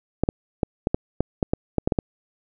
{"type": "clicks", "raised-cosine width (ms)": 2, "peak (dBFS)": -6, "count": 12, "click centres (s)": [0.236, 0.289, 0.632, 0.871, 0.945, 1.206, 1.428, 1.535, 1.783, 1.875, 1.922, 1.988], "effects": []}